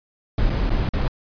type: noise with dropouts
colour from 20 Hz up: brown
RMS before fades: -20 dBFS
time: 0.38-1.08 s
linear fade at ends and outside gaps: 2 ms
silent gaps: 0.497-0.501 / 0.695-0.703 / 0.89-0.935 s
effects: resampled to 11025 Hz